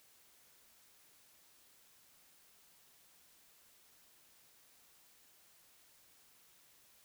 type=silence; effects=white hiss -66 dBFS RMS until 7.04 s